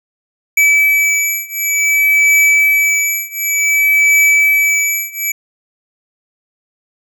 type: beating tone pair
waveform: square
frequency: 2300 / 2300.55 Hz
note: D7 / D7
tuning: -37 / -36 cents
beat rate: 0.55 Hz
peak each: -14 / -13 dBFS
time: 0.57-5.32 s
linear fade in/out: 5 ms
effects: none